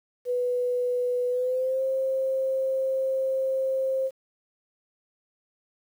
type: tone with pitch glide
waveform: sine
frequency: 493.9 to 529.3 Hz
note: B4 to C5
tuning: 0 to +20 cents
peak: -23 dBFS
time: 0.25-4.11 s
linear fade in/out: 50 ms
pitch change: +120 cents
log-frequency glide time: 1.29-1.82 s
effects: 9-bit